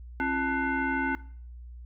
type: tone with frequency modulation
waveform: sine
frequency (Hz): 880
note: A5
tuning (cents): 0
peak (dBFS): -25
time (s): 0.2-1.15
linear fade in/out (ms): 0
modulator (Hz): 611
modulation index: 1.6
effects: noise-tail reverb RT60 0.5 s tail -19 dB re dry + added 60 Hz sine -41 dBFS peak until 1.85 s